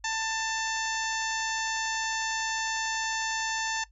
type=harmonic tone; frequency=889 Hz; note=A5; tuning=18 cents sharp; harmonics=1 / 2 / 3 / 4 / 5 / 6 / 7 / 8; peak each=-33 / -33 / -39 / -40 / -40 / -40 / -38 / -40 dBFS; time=0.04-3.84 s; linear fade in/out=5 ms; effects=noise-tail reverb RT60 0.1 s tail -17 dB re dry + added 50 Hz sine -55 dBFS peak until 3.91 s